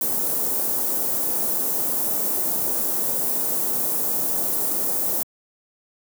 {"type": "band-stop noise", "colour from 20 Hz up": "white", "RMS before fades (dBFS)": -23, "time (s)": [0.01, 5.23], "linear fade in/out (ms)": 2, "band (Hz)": [640, 12000], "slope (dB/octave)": 12, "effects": ["high-pass 200 Hz 12 dB/octave"]}